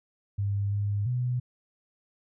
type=tone with pitch steps; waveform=sine; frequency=100.5 / 102 / 124.2 Hz; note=G2 / G#2 / B2; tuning=+44 / -31 / +10 cents; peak=-25 dBFS; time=0.38-1.4 s; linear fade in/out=10 ms; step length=340 ms; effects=none